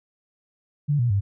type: tone with pitch steps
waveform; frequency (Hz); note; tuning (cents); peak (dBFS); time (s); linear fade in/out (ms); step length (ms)
sine; 145.9 / 120.58 / 99.65; D3 / B2 / G2; -11 / -41 / +29; -18; 0.88-1.21; 20; 110
effects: none